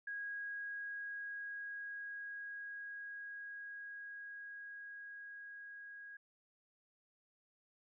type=tone with level ramp; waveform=sine; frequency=1645 Hz; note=G#6; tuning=17 cents flat; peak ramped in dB=-40 to -49 dBFS; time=0.07-6.17 s; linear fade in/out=5 ms; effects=none